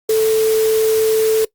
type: tone in noise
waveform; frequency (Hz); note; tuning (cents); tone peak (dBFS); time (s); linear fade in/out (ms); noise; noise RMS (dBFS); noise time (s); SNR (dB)
sine; 440; A4; 0; -11; 0.09-1.45; 5; white; -26; 0.09-1.45; +12
effects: noise-tail reverb RT60 0.1 s tail -21 dB re dry + Opus 48 kbps